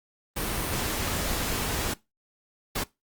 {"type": "noise bursts at uneven times", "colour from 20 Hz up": "pink", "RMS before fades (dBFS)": -29, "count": 2, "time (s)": [[0.36, 1.94], [2.75, 2.84]], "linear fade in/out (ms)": 10, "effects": ["noise-tail reverb RT60 0.2 s tail -20 dB re dry", "Opus 32 kbps"]}